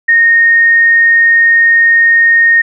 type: tone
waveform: sine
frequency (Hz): 1850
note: A#6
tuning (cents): -14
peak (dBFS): -4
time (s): 0.08-2.62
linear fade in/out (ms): 10
effects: none